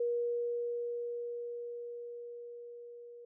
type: tone with level ramp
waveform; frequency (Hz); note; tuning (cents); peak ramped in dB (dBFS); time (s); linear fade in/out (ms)
sine; 477; A#4; +40; -29 to -48; 0-3.25; 5
effects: none